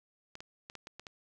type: clicks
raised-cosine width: 0.2 ms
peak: -28 dBFS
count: 7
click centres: 0.354 / 0.405 / 0.699 / 0.753 / 0.871 / 0.996 / 1.068 s
effects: none